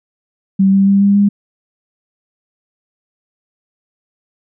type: tone with pitch steps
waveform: sine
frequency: 193.4 / 195.65 / 197.92 / 200.2 / 202.5 Hz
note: G3 / G3 / G3 / G3 / G#3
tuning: -23 / -3 / +17 / +37 / -43 cents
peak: -7 dBFS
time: 0.59-1.29 s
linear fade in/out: 10 ms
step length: 140 ms
effects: none